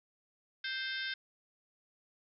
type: harmonic tone with a mistuned harmonic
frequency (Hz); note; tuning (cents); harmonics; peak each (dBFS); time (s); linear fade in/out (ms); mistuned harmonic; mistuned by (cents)
523.3; C5; 0; 3 / 4 / 5 / 6 / 7 / 8 / 9 / 10; -38 / -44 / -49 / -46 / -42 / -51 / -49 / -48; 0.64-1.14; 5; 7; -18
effects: none